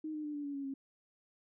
sine tone with pitch steps, 311.1 / 304.2 / 297.4 / 290.8 / 284.3 / 278 / 271.8 Hz, D#4 / D#4 / D4 / D4 / C#4 / C#4 / C#4, 0 / -39 / +22 / -17 / +44 / +5 / -34 cents, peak -37 dBFS, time 0.04-0.74 s, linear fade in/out 5 ms, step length 100 ms, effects none

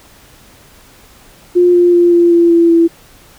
sine tone with pitch steps, 354.6 / 351.1 / 347.7 / 344.3 / 340.9 / 337.6 / 334.3 Hz, F4 / F4 / F4 / F4 / F4 / E4 / E4, +26 / +9 / -8 / -25 / -42 / +41 / +24 cents, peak -5 dBFS, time 1.55-2.88 s, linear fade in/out 20 ms, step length 190 ms, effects pink hiss -43 dBFS RMS until 3.38 s

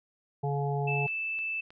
harmonic tone, 141.6 Hz, C#3, 37 cents sharp, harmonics 1 / 3 / 5 / 6, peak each -29 / -34 / -36 / -37 dBFS, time 0.43-1.07 s, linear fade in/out 10 ms
sine tone, 2637 Hz, E7, in tune, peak -30 dBFS, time 0.87-1.61 s, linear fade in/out 10 ms
clicks, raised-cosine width 0.3 ms, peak -36 dBFS, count 3, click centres 1.08 / 1.389 / 1.705 s
effects none

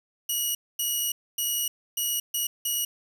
10% pulse tone bursts at uneven times, 2907 Hz, F#7, 31 cents flat, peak -17 dBFS, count 6, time 0.29-0.55 / 0.79-1.12 / 1.38-1.68 / 1.97-2.2 / 2.34-2.47 / 2.65-2.85 s, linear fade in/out 5 ms, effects 8-bit

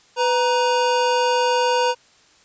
square tone pair together, 498.6 / 941.2 Hz, B4 / A#5, +16 / +16 cents, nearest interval major seventh, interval 1100 cents, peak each -20 dBFS, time 0.16-1.95 s, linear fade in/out 50 ms, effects white hiss -54 dBFS RMS until 2.44 s + resampled to 16000 Hz

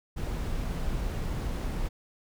brown noise, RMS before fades -31 dBFS, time 0.16-1.89 s, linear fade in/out 20 ms, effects none

